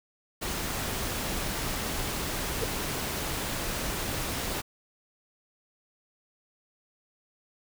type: noise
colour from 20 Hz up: pink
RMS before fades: -32 dBFS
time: 0.41-4.62 s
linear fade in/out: 20 ms
type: tone with exponential growth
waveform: sine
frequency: 453.8 Hz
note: A#4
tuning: 47 cents flat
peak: -23 dBFS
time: 2.56-2.64 s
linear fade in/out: 2 ms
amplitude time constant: 16 ms
effects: none